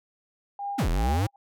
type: tone with tremolo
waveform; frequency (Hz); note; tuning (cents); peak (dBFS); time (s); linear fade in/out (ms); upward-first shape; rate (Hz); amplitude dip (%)
sine; 805; G5; +46; -28; 0.59-1.36; 2; sine; 2.4; 100
type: exponential two-way sweep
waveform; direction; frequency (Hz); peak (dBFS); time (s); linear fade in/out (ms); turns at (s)
square; down then up; 323.2 to 39 to 111.8; -23; 0.78-1.27; 10; 0.89
effects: none

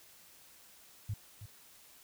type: tone with echo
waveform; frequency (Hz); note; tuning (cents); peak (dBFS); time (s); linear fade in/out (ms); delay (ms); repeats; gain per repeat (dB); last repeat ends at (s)
sine; 103.83; G#2; 0; -33; 1.09-1.14; 5; 320; 1; -11; 1.46
effects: white hiss -59 dBFS RMS until 2.03 s

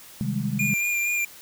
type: chord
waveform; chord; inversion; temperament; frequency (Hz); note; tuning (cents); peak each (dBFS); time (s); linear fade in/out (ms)
sine; Ab major seventh; first; equal; 130.81 / 155.56 / 196 / 207.7; C3 / Eb3 / G3 / Ab3; 0 / 0 / 0 / 0; -29 / -31 / -30 / -28; 0.21-0.74; 0
type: tone with vibrato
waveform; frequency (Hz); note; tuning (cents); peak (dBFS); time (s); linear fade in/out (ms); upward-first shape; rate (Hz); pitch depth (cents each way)
square; 2403; D7; +39; -23; 0.59-1.25; 5; sine; 4.3; 20
effects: white hiss -46 dBFS RMS until 1.41 s

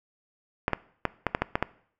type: clicks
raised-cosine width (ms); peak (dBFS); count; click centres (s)
0.5; -8; 8; 0.681 / 0.733 / 1.053 / 1.267 / 1.349 / 1.42 / 1.555 / 1.626
effects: noise-tail reverb RT60 0.6 s tail -20 dB re dry

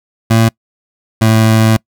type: tone pair in turn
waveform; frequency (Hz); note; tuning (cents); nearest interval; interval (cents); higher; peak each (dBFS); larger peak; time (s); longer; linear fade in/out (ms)
25% pulse; 113.1 / 110.9; A2 / A2; +48 / +14; unison; 34; first; -3; neither; 0.3-0.49 / 1.21-1.77; second; 10
effects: noise-tail reverb RT60 0.1 s tail -26 dB re dry

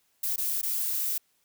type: noise with dropouts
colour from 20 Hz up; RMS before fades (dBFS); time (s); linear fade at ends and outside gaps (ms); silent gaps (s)
violet; -29; 0.23-1.18; 5; 0.361-0.379 / 0.615-0.629
effects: white hiss -70 dBFS RMS until 1.44 s

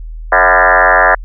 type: tone with frequency modulation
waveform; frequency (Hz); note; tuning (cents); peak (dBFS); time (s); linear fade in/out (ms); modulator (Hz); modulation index
sine; 1193; D6; +27; -5; 0.32-1.15; 5; 90.6; 7
effects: added 40 Hz sine -23 dBFS peak until 1.24 s

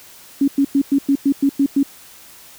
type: tone bursts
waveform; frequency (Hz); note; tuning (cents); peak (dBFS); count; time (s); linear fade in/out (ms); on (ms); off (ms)
sine; 277.7; C#4; +3; -11; 9; 0.41-1.831; 5; 69; 100
effects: white hiss -43 dBFS RMS until 2.58 s

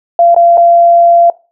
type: tone with dropouts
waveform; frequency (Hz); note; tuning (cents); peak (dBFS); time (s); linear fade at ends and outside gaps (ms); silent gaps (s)
sine; 686; F5; -31; -3; 0.19-1.3; 2; 0.346-0.363 / 0.573-0.578
effects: noise-tail reverb RT60 0.3 s tail -20 dB re dry

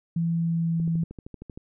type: tone with pitch glide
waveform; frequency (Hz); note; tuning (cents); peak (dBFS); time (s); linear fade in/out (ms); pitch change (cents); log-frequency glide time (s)
sine; 167.3 to 165.19; E3 to E3; +26 to +4; -22; 0.16-1.04; 5; -22; 0.3-0.93
type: click train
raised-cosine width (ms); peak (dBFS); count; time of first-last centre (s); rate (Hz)
3; -26; 11; 0.8-1.575; 12.9
effects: none

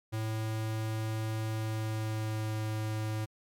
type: tone with pitch glide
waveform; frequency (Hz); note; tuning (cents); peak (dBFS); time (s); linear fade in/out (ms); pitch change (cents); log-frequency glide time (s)
square; 110 to 108.61; A2 to A2; 0 to -22; -32; 0.12-3.26; 20; -22; 1.51-2.58
effects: MP3 96 kbps

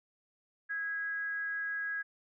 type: tone with frequency modulation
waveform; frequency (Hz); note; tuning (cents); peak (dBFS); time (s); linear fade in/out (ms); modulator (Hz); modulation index
sine; 1649; G#6; -13; -33; 0.69-2.03; 20; 348; 0.24
effects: none

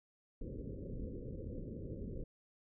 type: low-pass noise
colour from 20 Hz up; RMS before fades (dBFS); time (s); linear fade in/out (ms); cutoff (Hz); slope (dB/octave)
pink; -44; 0.41-2.24; 5; 540; 96
effects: none

